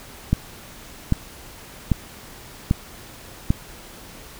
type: click train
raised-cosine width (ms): 5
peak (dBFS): -4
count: 5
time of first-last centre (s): 0.33-3.505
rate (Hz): 1.26
effects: pink hiss -42 dBFS RMS until 4.39 s